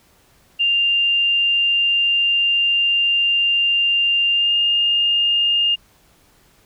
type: tone with pitch glide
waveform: sine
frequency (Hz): 2794 to 2822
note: F7 to F7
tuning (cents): 0 to +17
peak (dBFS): -14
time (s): 0.59-5.76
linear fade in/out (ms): 20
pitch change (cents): +17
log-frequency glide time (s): 4.32-4.54
effects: pink hiss -55 dBFS RMS until 6.65 s